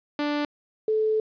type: tone pair in turn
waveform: sawtooth / sine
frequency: 293.7 / 434.7 Hz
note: D4 / A4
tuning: 0 / -21 cents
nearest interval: perfect fifth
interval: 679 cents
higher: second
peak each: -20 dBFS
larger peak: neither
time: 0.19-0.45 / 0.88-1.2 s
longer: second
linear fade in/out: 2 ms
effects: resampled to 11025 Hz + 10-bit

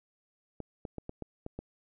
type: clicks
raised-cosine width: 2 ms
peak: -25 dBFS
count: 7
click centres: 0.603 / 0.852 / 0.983 / 1.094 / 1.223 / 1.464 / 1.59 s
effects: none

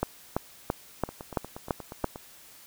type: two click trains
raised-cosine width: 1 ms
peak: -24 / -11 dBFS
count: 10 / 7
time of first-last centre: 1.09-2.159 / 0.03-2.043 s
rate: 8.42 / 2.98 Hz
effects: white hiss -52 dBFS RMS until 2.66 s

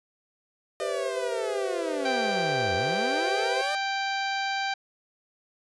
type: linear two-way sweep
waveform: sawtooth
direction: down then up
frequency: 612 to 83.1 to 612 Hz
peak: -28 dBFS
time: 0.8-3.75 s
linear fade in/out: 0 ms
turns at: 2.75 s
type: chord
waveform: triangle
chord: C major seventh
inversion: second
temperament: equal with one note detuned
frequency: 392 / 489.1 / 523.3 / 659.3 Hz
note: G4 / B4 / C5 / E5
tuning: 0 / -17 / 0 / 0 cents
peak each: -32 dBFS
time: 0.8-3.62 s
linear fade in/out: 10 ms
type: harmonic tone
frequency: 784 Hz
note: G5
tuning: in tune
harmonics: 1 / 2 / 3 / 4 / 5 / 6 / 7 / 8 / 9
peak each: -29 / -32 / -35 / -40 / -38 / -39 / -51 / -49 / -54 dBFS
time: 2.05-4.74 s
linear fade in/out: 5 ms
effects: resampled to 24000 Hz

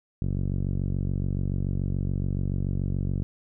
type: tone with low-pass filter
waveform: 5% pulse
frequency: 47 Hz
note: F#1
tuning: 28 cents sharp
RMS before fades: -27 dBFS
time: 0.22-3.23 s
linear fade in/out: 0 ms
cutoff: 140 Hz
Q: 0.95
effects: none

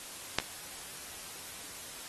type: clicks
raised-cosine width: 0.2 ms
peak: -7 / -20 dBFS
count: 2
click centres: 0.386 / 0.4 s
effects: white hiss -45 dBFS RMS until 2.08 s + AAC 32 kbps

